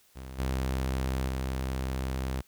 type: tone with level steps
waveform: sawtooth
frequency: 65.41 Hz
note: C2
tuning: in tune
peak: -36 / -24 / -26 dBFS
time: 0.15-2.42 s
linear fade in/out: 20 ms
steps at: 0.38 / 1.27 s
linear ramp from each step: 20 ms
effects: white hiss -63 dBFS RMS until 2.47 s